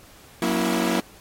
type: chord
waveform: sawtooth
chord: F# dominant seventh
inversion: none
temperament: equal with one note detuned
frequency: 185 / 237.6 / 277.2 / 329.6 Hz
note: F#3 / A#3 / C#4 / E4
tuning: 0 / +33 / 0 / 0 cents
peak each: -23 / -21 / -27 / -21 dBFS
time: 0.42-1 s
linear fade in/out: 2 ms
effects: pink hiss -50 dBFS RMS until 1.2 s + AAC 48 kbps